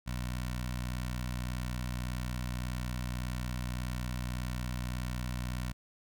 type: tone with notch filter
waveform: 15% pulse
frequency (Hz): 61.74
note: B1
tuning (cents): 0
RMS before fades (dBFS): -36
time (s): 0.06-5.73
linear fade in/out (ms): 20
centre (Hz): 420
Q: 0.52
effects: none